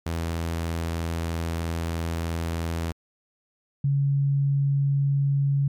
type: tone pair in turn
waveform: sawtooth / sine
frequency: 83.1 / 139.76 Hz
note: E2 / C#3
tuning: +15 / +15 cents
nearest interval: major sixth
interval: 900 cents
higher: second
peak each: -22 / -19 dBFS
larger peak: second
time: 0.06-2.92 / 3.84-5.68 s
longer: first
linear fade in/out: 5 ms
effects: MP3 96 kbps